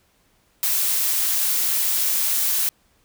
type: noise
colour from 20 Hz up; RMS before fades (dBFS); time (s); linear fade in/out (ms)
blue; -21; 0.63-2.69; 0
effects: pink hiss -62 dBFS RMS until 3.04 s